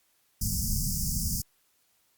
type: band-stop noise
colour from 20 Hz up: pink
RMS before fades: -29 dBFS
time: 0.41-1.42 s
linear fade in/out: 5 ms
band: 230 to 4900 Hz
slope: 96 dB/octave
effects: white hiss -69 dBFS RMS until 2.17 s + Opus 48 kbps